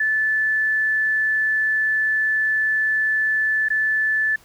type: tone with dropouts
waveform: sine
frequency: 1745 Hz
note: A6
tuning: 15 cents flat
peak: -17 dBFS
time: 0-4.36 s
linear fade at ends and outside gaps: 5 ms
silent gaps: 3.686-3.702 s
effects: pink hiss -52 dBFS RMS until 4.44 s